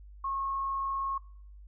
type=tone with frequency modulation; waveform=sine; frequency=1089 Hz; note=C#6; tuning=31 cents flat; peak=-30 dBFS; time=0.24-1.18 s; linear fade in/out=5 ms; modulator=37.5 Hz; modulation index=0.32; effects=noise-tail reverb RT60 0.6 s tail -23 dB re dry + added 50 Hz sine -47 dBFS peak until 1.67 s